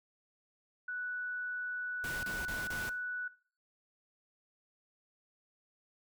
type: tone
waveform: sine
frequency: 1480 Hz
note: F#6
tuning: in tune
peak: -36 dBFS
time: 0.88-3.28 s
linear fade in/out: 5 ms
type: noise bursts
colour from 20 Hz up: pink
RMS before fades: -43 dBFS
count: 4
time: 2.04-2.893 s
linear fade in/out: 0 ms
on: 190 ms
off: 31 ms
effects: noise-tail reverb RT60 0.4 s tail -18 dB re dry